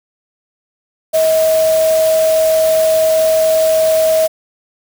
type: tone in noise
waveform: sine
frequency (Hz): 638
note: D#5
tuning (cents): +43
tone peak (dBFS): -9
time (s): 1.13-4.28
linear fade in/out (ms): 20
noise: white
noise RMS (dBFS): -24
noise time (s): 1.13-4.28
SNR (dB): +12
effects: none